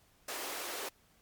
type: high-pass noise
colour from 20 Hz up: pink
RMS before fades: -40 dBFS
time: 0.28-0.89 s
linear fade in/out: 5 ms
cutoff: 350 Hz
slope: 24 dB/octave
effects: pink hiss -67 dBFS RMS until 1.21 s + MP3 96 kbps